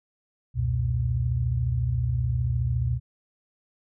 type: tone cluster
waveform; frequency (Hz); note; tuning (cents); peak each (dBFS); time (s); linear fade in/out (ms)
sine; 67.4 / 86.7 / 121.3; C#2 / F2 / B2; -48 / -12 / -31; -28 / -31 / -24; 0.54-3; 50
effects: none